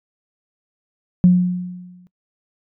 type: tone with exponential decay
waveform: sine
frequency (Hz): 179.7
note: F3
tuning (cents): +50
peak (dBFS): -5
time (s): 1.24-2.07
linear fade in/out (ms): 0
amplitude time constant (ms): 180
effects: noise-tail reverb RT60 0.1 s tail -21 dB re dry + tanh soft clip ceiling -1 dBFS